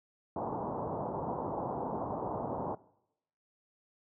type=low-pass noise; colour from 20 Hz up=white; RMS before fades=-36 dBFS; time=0.36-2.75 s; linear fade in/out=2 ms; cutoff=990 Hz; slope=48 dB/octave; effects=noise-tail reverb RT60 0.8 s tail -21 dB re dry + high-pass 100 Hz 12 dB/octave